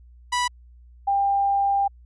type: tone pair in turn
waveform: sawtooth / sine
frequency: 983 / 795.9 Hz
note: B5 / G5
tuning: -8 / +26 cents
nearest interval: major third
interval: 366 cents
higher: first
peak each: -17 / -18 dBFS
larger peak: first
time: 0.32-0.48 / 1.07-1.88 s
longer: second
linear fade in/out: 10 ms
effects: added 60 Hz sine -46 dBFS peak until 2.05 s + resampled to 22050 Hz